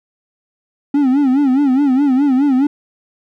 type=tone with vibrato; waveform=triangle; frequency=272 Hz; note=C#4; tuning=33 cents flat; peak=-8 dBFS; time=0.94-2.67 s; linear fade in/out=5 ms; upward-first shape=sine; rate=4.8 Hz; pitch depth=130 cents each way; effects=none